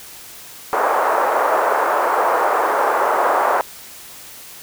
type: band-pass noise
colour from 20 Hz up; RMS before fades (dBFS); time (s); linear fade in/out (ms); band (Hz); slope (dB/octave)
white; -17; 0.73-3.61; 0; 460 to 1200; 24
effects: white hiss -38 dBFS RMS until 4.62 s